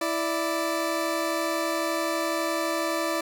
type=tone pair together; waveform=20% pulse; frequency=329.6 / 587.3 Hz; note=E4 / D5; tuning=0 / 0 cents; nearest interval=minor seventh; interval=1000 cents; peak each=-23 dBFS; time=0.01-3.21 s; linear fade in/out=5 ms; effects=none